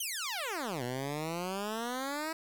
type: exponential two-way sweep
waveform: 10% pulse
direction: down then up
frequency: 3250 to 120 to 327 Hz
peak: -26 dBFS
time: 0-2.33 s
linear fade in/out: 5 ms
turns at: 0.83 s
effects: 10-bit